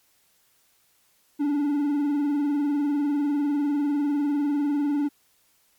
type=tone with vibrato; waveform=triangle; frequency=289.2 Hz; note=D4; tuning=27 cents flat; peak=-19 dBFS; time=1.39-5.09 s; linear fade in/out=20 ms; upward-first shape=triangle; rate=20 Hz; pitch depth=73 cents each way; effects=white hiss -64 dBFS RMS until 5.78 s + MP3 96 kbps